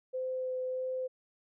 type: tone with vibrato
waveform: sine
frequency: 513 Hz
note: C5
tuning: 34 cents flat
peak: -32 dBFS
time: 0.13-1.08 s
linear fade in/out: 20 ms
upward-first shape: sine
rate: 1.6 Hz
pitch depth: 8 cents each way
effects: none